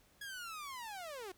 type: linear sweep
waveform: sawtooth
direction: down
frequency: 1676 to 349.2 Hz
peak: -40 dBFS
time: 0.21-1.32 s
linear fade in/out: 5 ms
effects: pink hiss -68 dBFS RMS until 1.37 s